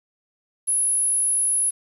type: tone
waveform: sine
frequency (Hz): 10548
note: E9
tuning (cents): 0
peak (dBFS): -16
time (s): 0.67-1.71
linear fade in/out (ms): 20
effects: tanh soft clip ceiling -17 dBFS + 8-bit